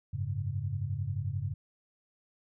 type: chord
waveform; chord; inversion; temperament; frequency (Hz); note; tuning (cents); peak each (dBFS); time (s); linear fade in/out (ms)
sine; F# suspended second; none; equal; 92.5 / 103.83 / 138.59; F#2 / G#2 / C#3; 0 / 0 / 0; -36 / -34 / -36; 0.13-1.54; 10
effects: none